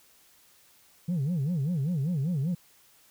sine tone with vibrato, 155.56 Hz, D#3, in tune, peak -23 dBFS, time 1.08-2.55 s, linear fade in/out 10 ms, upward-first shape sine, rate 5.1 Hz, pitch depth 280 cents each way, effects tanh soft clip ceiling -24 dBFS + white hiss -60 dBFS RMS until 3.1 s

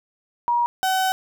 sine / 35% pulse tone pair in turn, 954 / 756.5 Hz, A#5 / F#5, +40 / +38 cents, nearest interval major third, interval 402 cents, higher first, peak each -17 / -17 dBFS, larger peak neither, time 0.48-0.66 / 0.83-1.12 s, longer second, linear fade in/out 0 ms, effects none

